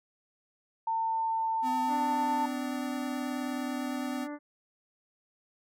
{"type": "tone with pitch glide", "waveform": "sine", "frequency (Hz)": [900, 890.7], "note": ["A5", "A5"], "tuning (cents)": [39, 21], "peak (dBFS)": -27, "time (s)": [0.87, 2.46], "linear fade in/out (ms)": 5, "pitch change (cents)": -18, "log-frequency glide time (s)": [1.02, 2.22]}
{"type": "tone with vibrato", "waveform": "square", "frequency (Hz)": 254.5, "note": "C4", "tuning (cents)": -48, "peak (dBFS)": -34, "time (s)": [1.62, 4.28], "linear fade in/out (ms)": 50, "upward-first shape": "sine", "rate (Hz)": 9.2, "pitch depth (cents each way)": 12}
{"type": "harmonic tone", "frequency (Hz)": 293.7, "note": "D4", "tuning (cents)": 0, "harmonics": [1, 2, 3, 4, 5, 6, 7], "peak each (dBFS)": [-37, -43, -47, -49, -51, -53, -54], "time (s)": [1.87, 4.39], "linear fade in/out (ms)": 50}
{"effects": []}